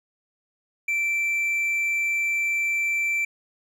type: tone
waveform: triangle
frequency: 2339 Hz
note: D7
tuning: 8 cents flat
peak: -20 dBFS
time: 0.88-3.25 s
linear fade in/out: 5 ms
effects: none